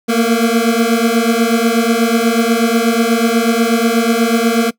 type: beating tone pair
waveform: 25% pulse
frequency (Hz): 226.4 / 234.6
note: A3 / A#3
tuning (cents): +50 / +11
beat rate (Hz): 8.2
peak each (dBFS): -10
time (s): 0.08-4.71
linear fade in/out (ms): 20
effects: noise-tail reverb RT60 0.1 s tail -21 dB re dry